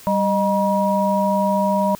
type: tone cluster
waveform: sine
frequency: 196.2 / 615 / 958 Hz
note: G3 / D#5 / A#5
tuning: +2 / -20 / +47 cents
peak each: -20 dBFS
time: 0.07-1.95 s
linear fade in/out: 0 ms
effects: white hiss -43 dBFS RMS until 1.99 s